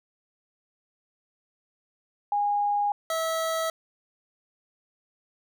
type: tone pair in turn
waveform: sine / 25% pulse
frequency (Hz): 820 / 649.7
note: G#5 / E5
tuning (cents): -22 / -25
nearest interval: major third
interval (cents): 403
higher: first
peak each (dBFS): -22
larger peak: neither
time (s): 2.32-2.92 / 3.1-3.7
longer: neither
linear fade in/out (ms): 2
effects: none